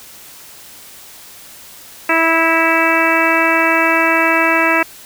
harmonic tone with a mistuned harmonic, 327.1 Hz, E4, 13 cents flat, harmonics 1 / 2 / 3 / 4 / 5 / 6 / 7 / 8, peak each -19 / -19 / -19 / -19 / -19 / -19 / -19 / -19 dBFS, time 2.09-4.83 s, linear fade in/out 5 ms, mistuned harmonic 8, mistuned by +19 cents, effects white hiss -38 dBFS RMS until 5.05 s

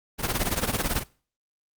pink noise with tremolo, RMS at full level -22 dBFS, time 0.18-1.04 s, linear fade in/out 50 ms, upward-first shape triangle, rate 18 Hz, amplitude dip 90%, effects noise-tail reverb RT60 0.4 s tail -21 dB re dry + Opus 24 kbps

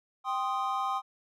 triangle chord, C minor, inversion second, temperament equal, 784 / 1046.5 / 1244.5 Hz, G5 / C6 / Eb6, 0 / 0 / 0 cents, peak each -31 dBFS, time 0.24-1.02 s, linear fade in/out 50 ms, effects none

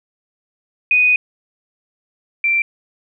sine tone pair in turn, 2487 / 2353 Hz, D#7 / D7, -1 / +3 cents, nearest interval minor second, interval 96 cents, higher first, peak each -10 / -13 dBFS, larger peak first, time 0.91-1.16 / 2.44-2.62 s, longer first, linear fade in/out 2 ms, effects none

